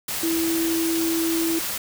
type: tone in noise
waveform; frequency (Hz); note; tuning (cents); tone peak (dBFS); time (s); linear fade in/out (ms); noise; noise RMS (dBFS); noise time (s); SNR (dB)
sine; 329.6; E4; 0; -21; 0.23-1.59; 5; white; -28; 0.08-1.78; +4
effects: none